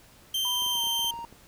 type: tone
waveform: 40% pulse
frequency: 3136 Hz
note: G7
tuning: in tune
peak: -25 dBFS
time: 0.34-1.11 s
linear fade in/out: 5 ms
type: tone with pitch glide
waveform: triangle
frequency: 985 to 931.9 Hz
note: B5 to A#5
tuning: -5 to -1 cents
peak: -33 dBFS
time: 0.45-1.25 s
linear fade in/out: 0 ms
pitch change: -96 cents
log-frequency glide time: 0.71-0.81 s
type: clicks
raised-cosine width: 2 ms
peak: -35 dBFS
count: 11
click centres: 0.622 / 0.664 / 0.754 / 0.839 / 0.87 / 0.993 / 1.046 / 1.14 / 1.19 / 1.243 / 1.326 s
effects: pink hiss -55 dBFS RMS until 1.47 s